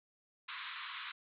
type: band-pass noise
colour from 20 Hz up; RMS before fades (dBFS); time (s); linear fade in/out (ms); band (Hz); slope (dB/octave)
pink; -45; 0.48-1.12; 10; 1000 to 4000; 96
effects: none